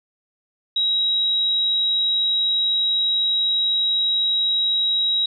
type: tone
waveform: sine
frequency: 3838 Hz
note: A#7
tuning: 50 cents sharp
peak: -17 dBFS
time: 0.76-5.26 s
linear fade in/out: 5 ms
effects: none